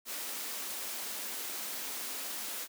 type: high-pass noise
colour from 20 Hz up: white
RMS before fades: -39 dBFS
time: 0.05-2.68 s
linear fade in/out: 50 ms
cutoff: 200 Hz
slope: 96 dB/octave
effects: none